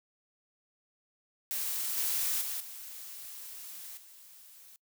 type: noise with level steps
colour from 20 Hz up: blue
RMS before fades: -34 / -31 / -36 / -45 / -54 dBFS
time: 1.51-4.76 s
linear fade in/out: 0 ms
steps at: 1.97 / 2.41 / 2.6 / 3.97 s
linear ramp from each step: 5 ms
effects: noise-tail reverb RT60 0.1 s tail -25 dB re dry